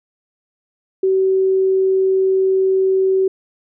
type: tone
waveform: sine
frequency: 380.8 Hz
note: F#4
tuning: 50 cents sharp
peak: -12 dBFS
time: 1.03-3.28 s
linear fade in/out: 5 ms
effects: none